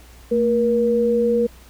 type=tone pair together; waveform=sine; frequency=224.9 / 476.1 Hz; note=A3 / A#4; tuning=+38 / +37 cents; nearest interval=octave + minor second; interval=1299 cents; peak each=-21 / -16 dBFS; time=0.31-1.47 s; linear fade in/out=10 ms; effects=added 60 Hz sine -44 dBFS peak until 1.69 s + pink hiss -49 dBFS RMS until 1.69 s